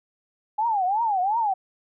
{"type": "tone with vibrato", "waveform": "sine", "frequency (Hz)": 824, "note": "G#5", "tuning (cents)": -14, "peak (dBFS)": -20, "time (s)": [0.58, 1.54], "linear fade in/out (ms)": 10, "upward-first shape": "triangle", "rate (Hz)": 2.8, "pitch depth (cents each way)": 260, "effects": []}